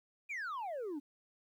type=exponential sweep; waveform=sine; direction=down; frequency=2489 to 270 Hz; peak=-35 dBFS; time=0.29-1 s; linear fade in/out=20 ms; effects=tanh soft clip ceiling -37 dBFS + 12-bit